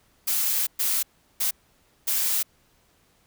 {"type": "noise bursts at uneven times", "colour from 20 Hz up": "blue", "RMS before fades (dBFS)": -24, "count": 4, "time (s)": [[0.27, 0.67], [0.79, 1.03], [1.4, 1.51], [2.07, 2.43]], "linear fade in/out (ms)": 10, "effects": ["pink hiss -63 dBFS RMS until 3.26 s"]}